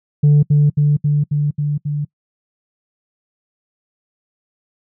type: tone with echo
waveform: sine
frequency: 146.83 Hz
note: D3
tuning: in tune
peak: -5 dBFS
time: 0.23-0.43 s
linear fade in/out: 10 ms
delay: 270 ms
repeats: 6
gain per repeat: -2 dB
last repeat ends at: 2.05 s
effects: noise-tail reverb RT60 0.1 s tail -24 dB re dry + tanh soft clip ceiling -6 dBFS